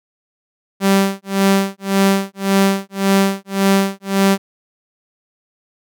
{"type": "tone with tremolo", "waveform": "sawtooth", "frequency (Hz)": 195.4, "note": "G3", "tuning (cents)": -5, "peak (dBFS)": -6, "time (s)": [0.8, 4.38], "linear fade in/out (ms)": 50, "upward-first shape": "sine", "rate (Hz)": 1.8, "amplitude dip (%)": 100, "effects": []}